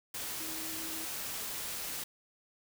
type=tone in noise; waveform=sine; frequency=320 Hz; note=D#4; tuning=49 cents sharp; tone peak=-46 dBFS; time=0.4-1.05 s; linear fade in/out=5 ms; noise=white; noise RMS=-39 dBFS; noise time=0.14-2.04 s; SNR=-10 dB; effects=none